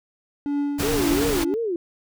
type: tone with tremolo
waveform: triangle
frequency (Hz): 286.7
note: D4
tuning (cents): -42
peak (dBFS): -18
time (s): 0.46-1.54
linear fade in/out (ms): 0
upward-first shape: triangle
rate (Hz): 1.9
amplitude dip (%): 65
type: noise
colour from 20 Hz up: pink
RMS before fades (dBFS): -26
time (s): 0.78-1.45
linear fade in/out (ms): 20
type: tone with vibrato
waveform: sine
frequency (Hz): 392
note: G4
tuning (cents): 0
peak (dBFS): -22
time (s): 0.83-1.76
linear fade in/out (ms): 2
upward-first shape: sine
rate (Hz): 2.9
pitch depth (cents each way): 300
effects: none